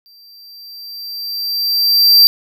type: tone with exponential growth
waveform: square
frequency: 4699 Hz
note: D8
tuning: in tune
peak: -4 dBFS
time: 0.06-2.27 s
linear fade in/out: 0 ms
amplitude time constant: 480 ms
effects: none